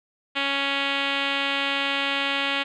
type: tone with low-pass filter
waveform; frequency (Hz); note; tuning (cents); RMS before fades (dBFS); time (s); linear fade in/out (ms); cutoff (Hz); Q
5% pulse; 277.8; C#4; +4; -25; 0.35-2.64; 20; 3200; 2.3
effects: none